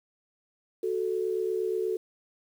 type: tone pair together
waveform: sine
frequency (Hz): 371 / 439.4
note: F#4 / A4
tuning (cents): +5 / -2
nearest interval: minor third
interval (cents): 293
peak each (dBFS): -29 / -29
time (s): 0.83-1.97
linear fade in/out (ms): 5
effects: 9-bit